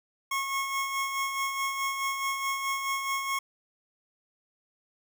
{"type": "tone with tremolo", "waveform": "25% pulse", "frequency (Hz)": 1091, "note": "C#6", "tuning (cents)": -28, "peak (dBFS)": -23, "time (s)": [0.31, 3.39], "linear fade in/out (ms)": 5, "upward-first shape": "sine", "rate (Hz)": 4.7, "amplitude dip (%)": 45, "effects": []}